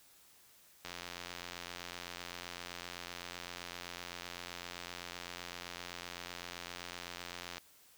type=click train; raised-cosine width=0.2 ms; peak=-25 dBFS; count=592; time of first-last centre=0.85-7.581 s; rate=87.8 Hz; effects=white hiss -63 dBFS RMS until 7.97 s